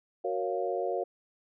sine chord, Gb major seventh, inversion none, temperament equal, 370 / 466.2 / 554.4 / 698.5 Hz, Gb4 / Bb4 / Db5 / F5, 0 / 0 / 0 / 0 cents, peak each -34 dBFS, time 0.24-1.04 s, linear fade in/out 10 ms, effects none

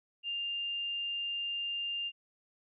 sine tone, 2800 Hz, F7, 4 cents sharp, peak -33 dBFS, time 0.23-2.12 s, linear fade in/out 50 ms, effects none

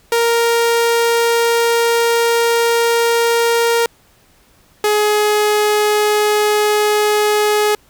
sawtooth tone pair in turn, 466.2 / 420.6 Hz, A#4 / G#4, 0 / +22 cents, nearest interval major second, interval 178 cents, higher first, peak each -8 dBFS, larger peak neither, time 0.12-3.86 / 4.84-7.75 s, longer first, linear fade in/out 2 ms, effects pink hiss -52 dBFS RMS until 7.89 s

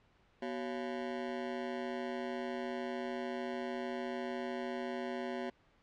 25% pulse ring-modulated tone, 311.1 Hz, D#4, in tune, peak -30 dBFS, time 0.42-5.5 s, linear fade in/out 5 ms, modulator 66.8 Hz, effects pink hiss -68 dBFS RMS until 5.82 s + low-pass 3000 Hz 12 dB/octave

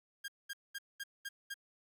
sawtooth tone bursts, 1616 Hz, G#6, 48 cents flat, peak -36 dBFS, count 6, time 0.24-1.542 s, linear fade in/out 10 ms, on 42 ms, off 210 ms, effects 11-bit

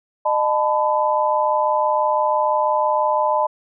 sine tone cluster, 611 / 876 / 1002 Hz, D#5 / A5 / B5, -32 / -8 / +25 cents, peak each -20 dBFS, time 0.25-3.47 s, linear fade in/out 10 ms, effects none

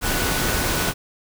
sine tone in noise, 1480 Hz, F#6, in tune, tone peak -31 dBFS, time 0.01-0.94 s, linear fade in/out 50 ms, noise pink, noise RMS -22 dBFS, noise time 0.01-0.94 s, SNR -12 dB, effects none

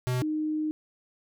square / sine tone pair in turn, 126 / 308.1 Hz, B2 / D#4, +35 / -17 cents, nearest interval octave + minor third, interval 1548 cents, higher second, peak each -26 dBFS, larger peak neither, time 0.07-0.22 / 0.22-0.71 s, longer second, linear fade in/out 0 ms, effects none

